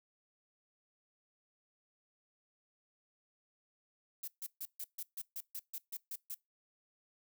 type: noise bursts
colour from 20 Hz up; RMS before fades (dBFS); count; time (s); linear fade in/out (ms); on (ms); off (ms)
violet; -42; 12; 4.23-6.346; 5; 48; 140
effects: noise-tail reverb RT60 0.2 s tail -23 dB re dry